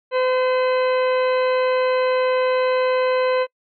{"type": "harmonic tone with a mistuned harmonic", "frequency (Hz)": 511, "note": "C5", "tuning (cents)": -41, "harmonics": [1, 2, 3, 4, 5, 6, 8], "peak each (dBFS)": [-17, -25, -31, -32, -33, -38, -39], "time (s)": [0.11, 3.47], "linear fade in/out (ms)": 50, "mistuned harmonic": 8, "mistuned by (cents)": -16, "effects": ["noise-tail reverb RT60 0.1 s tail -26 dB re dry"]}